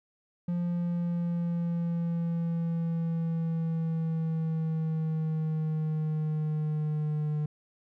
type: linear sweep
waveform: triangle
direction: down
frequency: 174.61 to 150.5 Hz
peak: -25 dBFS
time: 0.48-7.46 s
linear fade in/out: 5 ms
effects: none